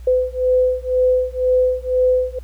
sine beating tone pair, 506 / 508 Hz, B4 / B4, +42 / +49 cents, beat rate 2 Hz, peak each -17 dBFS, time 0.07-2.39 s, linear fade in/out 5 ms, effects added 60 Hz sine -32 dBFS peak until 2.43 s + pink hiss -54 dBFS RMS until 2.43 s

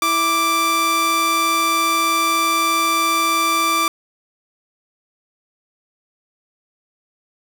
sawtooth tone pair together, 329.6 / 1175.2 Hz, E4 / D6, 0 / +1 cents, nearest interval octave + minor seventh, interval 2201 cents, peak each -22 / -12 dBFS, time 0.02-3.88 s, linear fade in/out 2 ms, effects none

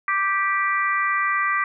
harmonic tone, 392 Hz, G4, in tune, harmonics 3 / 4 / 5 / 6, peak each -22 / -28 / -23 / -31 dBFS, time 0.08-1.64 s, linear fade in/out 2 ms, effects none

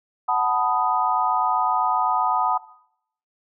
sine chord, B dominant seventh, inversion second, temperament equal, 740 / 880 / 987.8 / 1244.5 Hz, F#5 / A5 / B5 / D#6, 0 / 0 / 0 / 0 cents, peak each -24 dBFS, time 0.28-2.58 s, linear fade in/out 10 ms, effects noise-tail reverb RT60 0.7 s tail -18 dB re dry

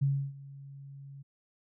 sine tone with ADSR envelope, 138.7 Hz, C#3, 1 cent sharp, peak -23 dBFS, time 0.01-1.23 s, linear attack 16 ms, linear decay 300 ms, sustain -21 dB, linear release 16 ms, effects none

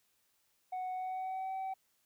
sine tone with pitch glide, 740 to 764.3 Hz, F#5 to G5, 0 to -44 cents, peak -33 dBFS, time 0.72-1.74 s, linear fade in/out 10 ms, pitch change +56 cents, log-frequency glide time 0.93-1.54 s, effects tanh soft clip ceiling -35 dBFS + white hiss -75 dBFS RMS until 2.05 s

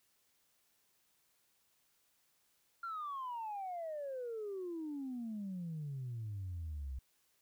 sine exponential sweep, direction down, 1396.9 to 62.8 Hz, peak -38 dBFS, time 2.83-6.99 s, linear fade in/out 5 ms, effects tanh soft clip ceiling -36 dBFS + white hiss -75 dBFS RMS until 7.41 s

